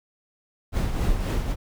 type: noise with tremolo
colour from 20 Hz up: brown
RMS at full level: -21 dBFS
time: 0.72-1.56 s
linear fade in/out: 50 ms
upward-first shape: triangle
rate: 3.8 Hz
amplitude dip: 55%
effects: none